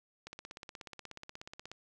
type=click train; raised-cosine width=0.2 ms; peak=-28 dBFS; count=25; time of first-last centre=0.27-1.716 s; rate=16.6 Hz; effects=none